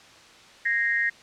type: tone with amplitude modulation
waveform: sine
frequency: 1868 Hz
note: A#6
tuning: 3 cents sharp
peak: -17 dBFS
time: 0.65-1.1 s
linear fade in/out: 10 ms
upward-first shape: sine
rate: 220 Hz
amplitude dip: 95%
effects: white hiss -50 dBFS RMS until 1.22 s + low-pass 5000 Hz 12 dB/octave